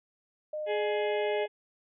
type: tone with pitch glide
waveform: sine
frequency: 610 to 606.1 Hz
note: D#5 to D#5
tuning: -34 to -46 cents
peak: -32 dBFS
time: 0.53-1.46 s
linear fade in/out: 5 ms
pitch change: -12 cents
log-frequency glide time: 0.66-0.86 s
type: harmonic tone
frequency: 419.7 Hz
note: G#4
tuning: 18 cents sharp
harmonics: 1 / 2 / 4 / 5 / 6 / 7 / 8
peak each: -29 / -36 / -43 / -40 / -44 / -45 / -48 dBFS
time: 0.66-1.48 s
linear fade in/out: 50 ms
effects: none